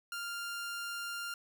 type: tone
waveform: sawtooth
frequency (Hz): 1396.9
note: F6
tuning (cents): 0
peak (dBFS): -34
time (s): 0.12-1.34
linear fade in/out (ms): 2
effects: 12-bit